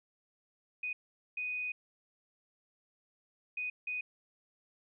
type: tone bursts at uneven times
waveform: sine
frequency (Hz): 2489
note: D#7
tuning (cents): 0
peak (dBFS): -34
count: 4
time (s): 0.83-0.93 / 1.37-1.72 / 3.57-3.7 / 3.87-4.01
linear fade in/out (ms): 5
effects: none